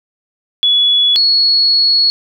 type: tone pair in turn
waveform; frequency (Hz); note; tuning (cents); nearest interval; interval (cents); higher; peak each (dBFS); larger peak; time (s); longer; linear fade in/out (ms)
sine; 3399 / 4356; G#7 / C#8; +39 / -31; major third; 430; second; -8; neither; 0.63-1.16 / 1.16-2.1; second; 0
effects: none